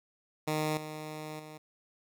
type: tone with level steps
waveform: 10% pulse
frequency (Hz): 154.2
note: D#3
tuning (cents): -15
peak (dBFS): -21 / -31 / -37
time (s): 0.47-1.58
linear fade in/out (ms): 10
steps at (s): 0.77 / 1.39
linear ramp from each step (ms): 5
effects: none